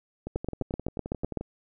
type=two click trains; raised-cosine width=2 ms; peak=-21 / -15 dBFS; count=14 / 9; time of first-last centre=0.27-1.41 / 0.36-1.373 s; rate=11.4 / 7.9 Hz; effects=none